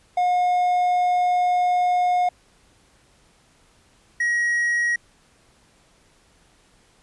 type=tone pair in turn; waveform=triangle; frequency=719 / 1899.1 Hz; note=F#5 / A#6; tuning=-50 / +32 cents; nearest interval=octave + perfect fourth; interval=1682 cents; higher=second; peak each=-15 / -17 dBFS; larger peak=first; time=0.17-2.29 / 4.2-4.96 s; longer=first; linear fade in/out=5 ms; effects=pink hiss -58 dBFS RMS until 7.02 s + resampled to 24000 Hz